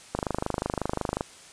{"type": "click train", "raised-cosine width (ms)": 1, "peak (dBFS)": -12, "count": 28, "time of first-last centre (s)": [0.15, 1.209], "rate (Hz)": 25.5, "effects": ["white hiss -49 dBFS RMS until 1.52 s", "resampled to 22050 Hz"]}